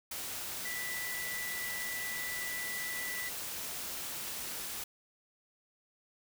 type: tone in noise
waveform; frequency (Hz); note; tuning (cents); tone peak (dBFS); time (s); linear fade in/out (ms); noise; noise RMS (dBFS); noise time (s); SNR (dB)
sine; 1975.5; B6; 0; -38; 0.65-3.29; 5; white; -40; 0.11-4.84; -1
effects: none